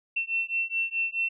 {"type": "beating tone pair", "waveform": "sine", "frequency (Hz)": [2697, 2701.7], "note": ["E7", "E7"], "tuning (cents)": [39, 42], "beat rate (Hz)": 4.7, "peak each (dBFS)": -29, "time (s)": [0.16, 1.29], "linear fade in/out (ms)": 10, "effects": []}